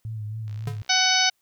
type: tone with vibrato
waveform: sine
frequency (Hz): 108.3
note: A2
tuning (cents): -27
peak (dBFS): -29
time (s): 0.05-0.82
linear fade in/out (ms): 0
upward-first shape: sine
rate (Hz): 3.7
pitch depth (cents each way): 50
type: click train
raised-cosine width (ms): 0.2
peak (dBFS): -34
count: 35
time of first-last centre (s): 0.48-1.023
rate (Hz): 62.6
type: tone with exponential decay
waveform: square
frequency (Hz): 142.9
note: D3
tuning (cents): -47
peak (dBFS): -26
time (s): 0.67-0.84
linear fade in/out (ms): 2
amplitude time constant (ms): 35
type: harmonic tone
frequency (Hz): 748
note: F#5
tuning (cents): +19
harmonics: 1 / 2 / 3 / 4 / 5 / 6 / 7 / 8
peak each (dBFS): -26 / -26 / -26 / -26 / -26 / -26 / -26 / -26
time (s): 0.89-1.3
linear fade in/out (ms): 10
effects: white hiss -71 dBFS RMS until 1.41 s

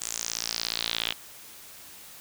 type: tone with band-pass filter sweep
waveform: sawtooth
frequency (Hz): 57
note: A#1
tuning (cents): -38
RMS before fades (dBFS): -32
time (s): 0.01-1.13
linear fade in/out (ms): 10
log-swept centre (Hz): 7600 to 3200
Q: 3.9
effects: white hiss -47 dBFS RMS until 2.2 s

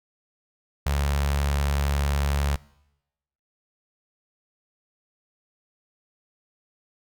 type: tone with notch filter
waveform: sawtooth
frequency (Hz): 71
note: C#2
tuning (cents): +42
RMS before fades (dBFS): -24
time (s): 0.86-2.56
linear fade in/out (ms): 5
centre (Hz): 300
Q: 0.75
effects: noise-tail reverb RT60 0.9 s tail -22 dB re dry

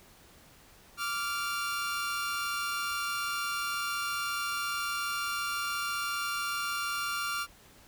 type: tone pair together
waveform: sawtooth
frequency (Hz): 1165 / 1391.1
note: D6 / F6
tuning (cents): -14 / -7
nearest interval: minor third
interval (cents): 307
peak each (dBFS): -32 / -29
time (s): 0.97-7.47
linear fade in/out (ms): 50
effects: pink hiss -57 dBFS RMS until 7.87 s

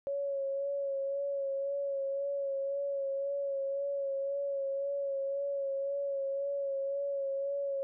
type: tone with vibrato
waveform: sine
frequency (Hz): 554.4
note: C#5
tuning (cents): 0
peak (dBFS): -31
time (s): 0.07-7.83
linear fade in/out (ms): 0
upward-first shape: sine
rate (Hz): 1.9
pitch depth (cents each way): 26
effects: none

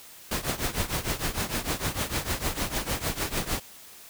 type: noise with tremolo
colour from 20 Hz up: pink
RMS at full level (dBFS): -26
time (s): 0.31-3.6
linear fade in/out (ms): 5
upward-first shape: triangle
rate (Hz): 6.6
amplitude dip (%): 90
effects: white hiss -48 dBFS RMS until 4.09 s

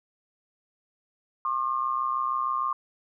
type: tone pair together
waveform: sine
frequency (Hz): 1071 / 1197.4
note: C6 / D6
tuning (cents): +40 / +33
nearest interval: major second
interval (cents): 193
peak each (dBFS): -27 / -28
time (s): 1.45-2.73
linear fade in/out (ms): 2
effects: none

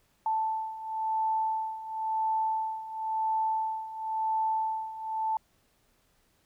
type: beating tone pair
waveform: sine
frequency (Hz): 880 / 880.96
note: A5 / A5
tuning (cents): 0 / +2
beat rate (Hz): 0.96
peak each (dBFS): -33 / -29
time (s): 0.26-5.37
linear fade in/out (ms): 2
effects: pink hiss -69 dBFS RMS until 6.45 s

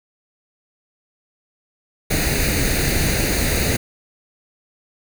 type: noise with comb filter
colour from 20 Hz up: pink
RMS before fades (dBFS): -19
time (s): 2.1-3.77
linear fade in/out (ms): 10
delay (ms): 0.46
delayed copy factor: +0.7
effects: none

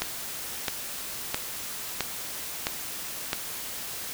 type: click train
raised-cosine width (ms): 0.2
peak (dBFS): -8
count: 6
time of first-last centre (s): 0.02-3.331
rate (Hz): 1.51
effects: white hiss -36 dBFS RMS until 4.13 s

